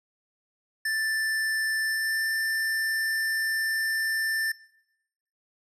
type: tone with pitch glide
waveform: square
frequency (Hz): 1766 to 1779.3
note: A6 to A6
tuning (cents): +6 to +19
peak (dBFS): -26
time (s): 0.85-4.52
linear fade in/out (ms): 5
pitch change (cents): +13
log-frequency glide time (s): 1.83-2.24
effects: noise-tail reverb RT60 0.9 s tail -22 dB re dry + resampled to 32000 Hz